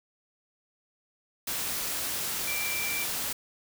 sine tone in noise, 2349 Hz, D7, in tune, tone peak -32 dBFS, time 2.47-3.04 s, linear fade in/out 5 ms, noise white, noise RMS -32 dBFS, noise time 1.47-3.33 s, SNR -3 dB, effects none

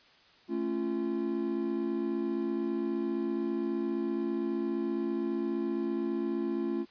triangle chord, A augmented, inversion none, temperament just, 220 / 275 / 343.8 Hz, A3 / C#4 / E#4, 0 / -14 / -27 cents, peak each -33 / -33 / -30 dBFS, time 0.48-6.86 s, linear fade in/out 50 ms, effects white hiss -60 dBFS RMS until 6.9 s + resampled to 11025 Hz

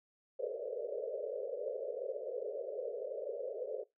pink band-pass noise, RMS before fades -40 dBFS, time 0.39-3.84 s, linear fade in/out 10 ms, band 420 to 600 Hz, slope 96 dB/octave, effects noise-tail reverb RT60 0.2 s tail -22 dB re dry

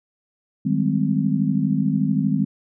sine chord, Ab major seventh, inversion second, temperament just, 155.74 / 194.67 / 207.7 / 259.6 Hz, Eb3 / G3 / Ab3 / C4, +2 / -12 / 0 / -13 cents, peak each -23 dBFS, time 0.65-2.45 s, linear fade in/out 10 ms, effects none

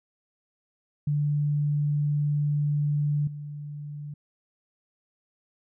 sine tone with level steps, 146.83 Hz, D3, in tune, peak -22 / -34 dBFS, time 1.07-4.14 s, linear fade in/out 5 ms, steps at 3.27 s, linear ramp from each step 5 ms, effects none

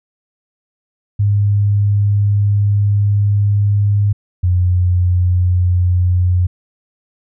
sine tone pair in turn, 102.1 / 89.87 Hz, G#2 / F#2, -29 / -50 cents, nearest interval major second, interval 221 cents, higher first, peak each -10 dBFS, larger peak neither, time 1.19-4.13 / 4.43-6.47 s, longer first, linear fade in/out 10 ms, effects none

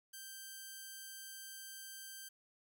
5% pulse tone, 1568 Hz, G6, in tune, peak -37 dBFS, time 0.13-2.29 s, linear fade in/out 10 ms, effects none

